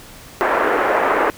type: band-pass noise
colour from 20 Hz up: pink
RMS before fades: -17 dBFS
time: 0.41-1.3 s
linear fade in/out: 0 ms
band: 360 to 1800 Hz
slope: 24 dB/octave
effects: pink hiss -40 dBFS RMS until 1.37 s